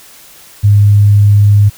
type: tone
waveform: sine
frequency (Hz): 102.5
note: G#2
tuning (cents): -22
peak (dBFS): -3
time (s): 0.63-1.7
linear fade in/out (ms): 20
effects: white hiss -38 dBFS RMS until 1.77 s